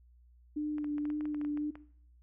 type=tone with vibrato; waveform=sine; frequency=297.5 Hz; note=D4; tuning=22 cents sharp; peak=-31 dBFS; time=0.56-1.71 s; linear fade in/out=10 ms; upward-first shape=sine; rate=1.9 Hz; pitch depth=19 cents each way
type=clicks; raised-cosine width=0.5 ms; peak=-34 dBFS; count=12; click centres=0.783 / 0.844 / 0.982 / 1.054 / 1.102 / 1.209 / 1.255 / 1.346 / 1.414 / 1.449 / 1.574 / 1.755 s
effects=noise-tail reverb RT60 0.6 s tail -18 dB re dry + added 60 Hz sine -58 dBFS peak until 2.22 s